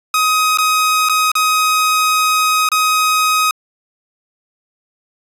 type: tone with dropouts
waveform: sawtooth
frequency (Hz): 1259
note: D#6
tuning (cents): +20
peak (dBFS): -8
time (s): 0.14-3.51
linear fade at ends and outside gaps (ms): 2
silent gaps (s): 0.574-0.585 / 1.088-1.095 / 1.317-1.353 / 2.689-2.717
effects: resampled to 32000 Hz